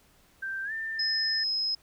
sine tone with pitch glide, 1568 to 1790.8 Hz, G6 to A6, 0 to +30 cents, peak -31 dBFS, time 0.42-1.44 s, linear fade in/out 10 ms, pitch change +230 cents, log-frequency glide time 0.64-0.72 s
sine tone, 5120 Hz, D#8, 49 cents sharp, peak -26 dBFS, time 0.99-1.75 s, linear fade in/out 5 ms
effects pink hiss -62 dBFS RMS until 1.82 s

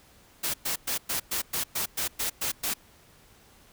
white noise bursts, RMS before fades -29 dBFS, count 11, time 0.43-2.74 s, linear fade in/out 10 ms, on 110 ms, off 110 ms, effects pink hiss -57 dBFS RMS until 3.72 s

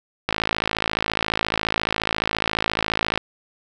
click train, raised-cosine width 0.3 ms, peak -4 dBFS, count 158, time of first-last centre 0.29-3.176 s, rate 54.4 Hz, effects none

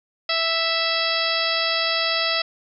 harmonic tone with a mistuned harmonic, 659.3 Hz, E5, in tune, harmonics 1 / 2 / 3 / 4 / 5 / 6 / 7 / 8, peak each -28 / -28 / -28 / -28 / -28 / -28 / -28 / -28 dBFS, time 0.29-2.42 s, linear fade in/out 5 ms, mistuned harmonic 8, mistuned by -36 cents, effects none

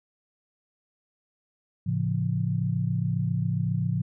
sine chord, A augmented, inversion none, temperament just, 110 / 137.5 / 171.88 Hz, A2 / C#3 / E#3, 0 / -14 / -27 cents, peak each -28 dBFS, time 1.86-4.02 s, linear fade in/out 10 ms, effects none

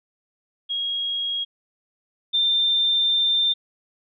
sine tone pair in turn, 3285 / 3588 Hz, G#7 / A7, -20 / +33 cents, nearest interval major second, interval 153 cents, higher second, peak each -23 / -17 dBFS, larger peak second, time 0.69-1.45 / 2.33-3.54 s, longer second, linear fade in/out 20 ms, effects none

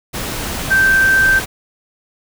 sine tone in noise, 1561 Hz, G6, 8 cents flat, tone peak -9 dBFS, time 0.7-1.4 s, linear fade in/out 20 ms, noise pink, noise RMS -23 dBFS, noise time 0.13-1.46 s, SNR +11 dB, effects none

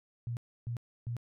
sine tone bursts, 118.4 Hz, A#2, 27 cents sharp, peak -33 dBFS, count 3, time 0.27-1.167 s, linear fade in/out 0 ms, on 99 ms, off 300 ms, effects none

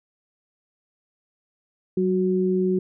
sine tone pair together, 187.74 / 368.6 Hz, F#3 / F#4, +25 / -7 cents, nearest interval octave, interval 1168 cents, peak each -22 / -21 dBFS, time 1.97-2.79 s, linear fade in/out 5 ms, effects none

